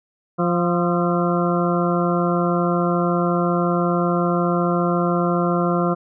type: harmonic tone with a mistuned harmonic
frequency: 174.61 Hz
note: F3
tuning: in tune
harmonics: 1 / 2 / 3 / 4 / 6 / 7 / 8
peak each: -20 / -23 / -25 / -26 / -28 / -28 / -29 dBFS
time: 0.38-5.95 s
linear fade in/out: 20 ms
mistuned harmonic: 8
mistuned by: -52 cents
effects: none